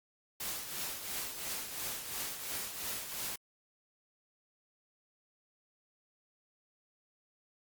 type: noise with tremolo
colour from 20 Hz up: white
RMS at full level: -37 dBFS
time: 0.4-3.36 s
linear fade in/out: 5 ms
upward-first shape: triangle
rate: 2.9 Hz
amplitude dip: 60%
effects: Opus 48 kbps